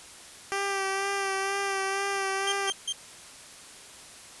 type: tone with vibrato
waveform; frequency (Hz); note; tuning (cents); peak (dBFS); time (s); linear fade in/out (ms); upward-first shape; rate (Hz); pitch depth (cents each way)
10% pulse; 392; G4; 0; -19; 0.52-2.7; 0; sine; 2.1; 25
type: tone bursts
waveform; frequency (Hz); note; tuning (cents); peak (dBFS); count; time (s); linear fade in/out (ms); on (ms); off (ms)
sawtooth; 3167; G7; +17; -24; 3; 2.47-2.926; 5; 52; 150
effects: white hiss -47 dBFS RMS until 4.4 s + resampled to 24000 Hz